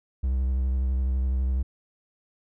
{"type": "tone with vibrato", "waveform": "triangle", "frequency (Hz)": 64.7, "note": "C2", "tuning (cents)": -19, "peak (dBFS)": -20, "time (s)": [0.23, 1.63], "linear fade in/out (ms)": 10, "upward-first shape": "sine", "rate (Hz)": 12, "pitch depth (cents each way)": 41, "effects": []}